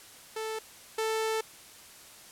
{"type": "tone pair in turn", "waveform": "sawtooth", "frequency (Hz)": [440, 441.7], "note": ["A4", "A4"], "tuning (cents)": [0, 7], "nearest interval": "unison", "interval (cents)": 7, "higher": "second", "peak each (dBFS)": [-29, -24], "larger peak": "second", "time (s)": [[0.36, 0.59], [0.98, 1.41]], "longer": "second", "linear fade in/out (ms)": 5, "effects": ["white hiss -51 dBFS RMS until 2.31 s", "low-pass 12000 Hz 12 dB/octave"]}